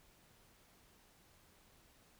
silence, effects pink hiss -67 dBFS RMS until 2.19 s

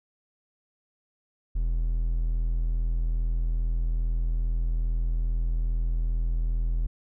triangle tone, 41.2 Hz, E1, in tune, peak -21 dBFS, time 1.55-6.87 s, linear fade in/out 10 ms, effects none

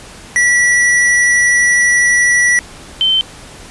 square / sine tone pair in turn, 1948 / 3092 Hz, B6 / G7, -24 / -24 cents, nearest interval minor sixth, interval 800 cents, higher second, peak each -9 dBFS, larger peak neither, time 0.36-2.59 / 3.01-3.21 s, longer first, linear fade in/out 0 ms, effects pink hiss -35 dBFS RMS until 3.7 s + resampled to 24000 Hz

